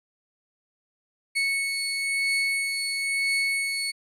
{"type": "beating tone pair", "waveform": "35% pulse", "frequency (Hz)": [2209, 2210], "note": ["C#7", "C#7"], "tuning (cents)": [-7, -6], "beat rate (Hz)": 1, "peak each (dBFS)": [-23, -31], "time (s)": [1.35, 3.92], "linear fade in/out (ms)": 20, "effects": ["resampled to 32000 Hz"]}